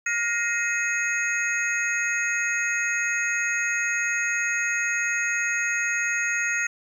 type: tone cluster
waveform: sine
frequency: 1421 / 1877 / 2080 / 2539 / 6620 Hz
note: F6 / A#6 / C7 / D#7 / G#8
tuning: +30 / +11 / -11 / +34 / -6 cents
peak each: -29 / -26 / -34 / -29 / -31 dBFS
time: 0.06-6.67 s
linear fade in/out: 5 ms
effects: 9-bit